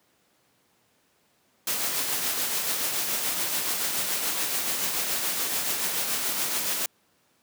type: noise with tremolo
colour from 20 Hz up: white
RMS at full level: -26 dBFS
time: 1.67-6.86 s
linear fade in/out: 2 ms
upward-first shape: triangle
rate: 7 Hz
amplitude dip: 40%
effects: pink hiss -66 dBFS RMS until 7.42 s + high-pass 150 Hz 12 dB/octave